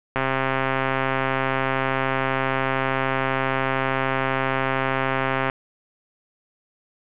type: click train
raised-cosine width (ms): 0.5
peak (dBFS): -7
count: 711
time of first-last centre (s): 0.16-5.498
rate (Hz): 133
effects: resampled to 8000 Hz + 8-bit